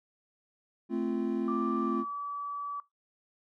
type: chord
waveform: triangle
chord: F major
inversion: first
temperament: equal with one note detuned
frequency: 220 / 261.6 / 344.4 Hz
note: A3 / C4 / F4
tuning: 0 / 0 / -24 cents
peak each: -31 dBFS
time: 0.89-2.05 s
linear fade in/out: 50 ms
type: tone with pitch glide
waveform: sine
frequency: 1175 to 1148.8 Hz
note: D6 to D6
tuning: +1 to -39 cents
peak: -33 dBFS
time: 1.48-2.8 s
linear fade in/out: 2 ms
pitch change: -40 cents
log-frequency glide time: 1.84-2.02 s
effects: noise-tail reverb RT60 0.2 s tail -22 dB re dry